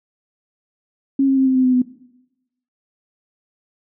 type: tone with pitch steps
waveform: sine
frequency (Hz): 272.6 / 268.8 / 265.1 / 261.5 / 257.9 / 254.3 / 250.8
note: C#4 / C4 / C4 / C4 / C4 / C4 / B3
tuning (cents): -29 / +47 / +23 / -1 / -25 / -49 / +27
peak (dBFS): -12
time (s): 1.19-1.82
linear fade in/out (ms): 5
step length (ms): 90
effects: noise-tail reverb RT60 0.9 s tail -17 dB re dry